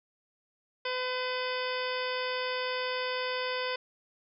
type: harmonic tone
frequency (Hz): 506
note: B4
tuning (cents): +42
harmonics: 1 / 2 / 3 / 4 / 5 / 6 / 7 / 9 / 10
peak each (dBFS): -34 / -37 / -39 / -40 / -41 / -42 / -42 / -44 / -44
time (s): 0.85-3.76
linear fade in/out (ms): 5
effects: none

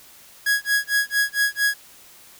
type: tone with tremolo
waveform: 45% pulse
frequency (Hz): 1661.2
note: G#6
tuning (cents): 0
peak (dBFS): -16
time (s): 0.46-1.74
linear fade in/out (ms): 5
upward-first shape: sine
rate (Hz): 4.4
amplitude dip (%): 100
effects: white hiss -48 dBFS RMS until 2.39 s

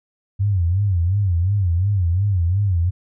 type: tone with vibrato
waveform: sine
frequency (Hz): 93.1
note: F#2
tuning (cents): +11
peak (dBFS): -15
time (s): 0.39-2.91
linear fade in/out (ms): 20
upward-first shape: sine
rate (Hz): 2.8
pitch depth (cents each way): 180
effects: none

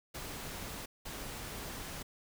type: noise bursts at uneven times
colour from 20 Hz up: pink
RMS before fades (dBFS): -43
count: 2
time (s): 0.14-0.86 / 1.05-2.03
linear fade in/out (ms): 10
effects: none

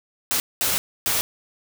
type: noise bursts at uneven times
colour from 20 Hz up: white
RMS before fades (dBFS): -22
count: 3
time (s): 0.31-0.4 / 0.61-0.78 / 1.06-1.21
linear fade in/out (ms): 0
effects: none

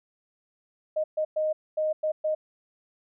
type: tone bursts at uneven times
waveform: sine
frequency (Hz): 620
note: D#5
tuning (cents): -6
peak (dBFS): -23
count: 6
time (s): 0.96-1.04 / 1.17-1.25 / 1.36-1.53 / 1.77-1.93 / 2.03-2.12 / 2.24-2.35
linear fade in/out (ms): 10
effects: none

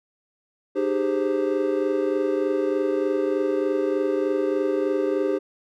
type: chord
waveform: triangle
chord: Ab major seventh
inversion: second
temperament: equal with one note detuned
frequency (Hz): 303.1 / 392 / 415.3 / 523.3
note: Eb4 / G4 / Ab4 / C5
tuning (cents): -45 / 0 / 0 / 0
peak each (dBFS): -25 / -22 / -27 / -25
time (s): 0.75-5.39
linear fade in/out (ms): 20
effects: none

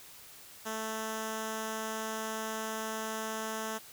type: tone with notch filter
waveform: 5% pulse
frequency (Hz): 220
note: A3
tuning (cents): 0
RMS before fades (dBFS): -37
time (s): 0.65-3.79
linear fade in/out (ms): 20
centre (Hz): 2300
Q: 1.5
effects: white hiss -52 dBFS RMS until 3.92 s

